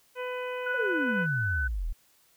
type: harmonic tone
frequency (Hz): 500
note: B4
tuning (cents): +21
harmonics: 1 / 2 / 3 / 4 / 5 / 6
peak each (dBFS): -33 / -39 / -41 / -45 / -43 / -49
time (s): 0.15-1.27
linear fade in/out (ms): 50
type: tone with pitch glide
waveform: sine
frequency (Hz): 1480 to 1505.9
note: F#6 to F#6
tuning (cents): 0 to +30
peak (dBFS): -28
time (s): 0.66-1.68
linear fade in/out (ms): 10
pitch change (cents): +30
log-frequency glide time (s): 0.91-1.54
type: exponential sweep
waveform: sine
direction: down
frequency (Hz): 537 to 34.65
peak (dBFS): -28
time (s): 0.74-1.93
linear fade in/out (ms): 10
effects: white hiss -64 dBFS RMS until 2.36 s